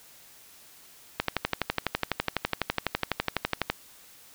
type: click train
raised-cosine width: 0.3 ms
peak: -8 dBFS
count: 31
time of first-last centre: 1.2-3.7 s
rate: 12 Hz
effects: white hiss -53 dBFS RMS until 4.34 s